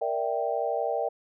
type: chord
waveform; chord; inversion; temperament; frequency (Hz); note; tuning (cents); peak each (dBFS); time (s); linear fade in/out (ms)
sine; E half-diminished seventh; second; equal; 466.2 / 587.3 / 659.3 / 784; Bb4 / D5 / E5 / G5; 0 / 0 / 0 / 0; -31; 0.01-1.09; 10
effects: none